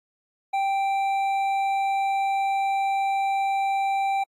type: tone with hard clipping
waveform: sine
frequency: 784 Hz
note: G5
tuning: in tune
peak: -23 dBFS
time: 0.53-4.24 s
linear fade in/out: 10 ms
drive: 7 dB
effects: AAC 64 kbps